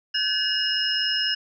sine tone cluster, 1535 / 1702 / 2876 / 5140 / 5320 Hz, G6 / G#6 / F#7 / E8 / E8, -37 / +42 / -50 / -45 / +15 cents, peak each -31 / -31 / -25 / -26 / -31 dBFS, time 0.14-1.35 s, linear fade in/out 10 ms, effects none

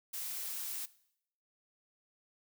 blue noise, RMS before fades -40 dBFS, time 0.13-0.86 s, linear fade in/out 10 ms, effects noise-tail reverb RT60 0.7 s tail -19 dB re dry

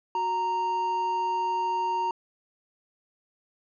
triangle tone pair together, 368.3 / 928 Hz, F#4 / A#5, -8 / -8 cents, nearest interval octave + major third, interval 1600 cents, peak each -34 / -23 dBFS, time 0.15-2.11 s, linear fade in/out 2 ms, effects resampled to 16000 Hz

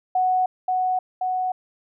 sine tone with echo, 740 Hz, F#5, in tune, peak -17 dBFS, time 0.15-0.46 s, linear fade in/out 5 ms, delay 530 ms, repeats 2, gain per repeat -2 dB, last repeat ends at 1.52 s, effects none

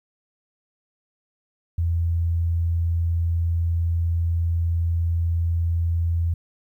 sine tone, 84.2 Hz, E2, 37 cents sharp, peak -19 dBFS, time 1.78-6.34 s, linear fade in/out 5 ms, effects 10-bit

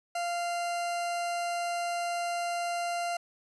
40% pulse tone, 694 Hz, F5, 11 cents flat, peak -29 dBFS, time 0.15-3.17 s, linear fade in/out 5 ms, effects resampled to 24000 Hz

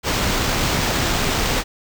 pink noise with sample-and-hold, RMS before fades -20 dBFS, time 0.03-1.64 s, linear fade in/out 50 ms, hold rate 11025 Hz, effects none

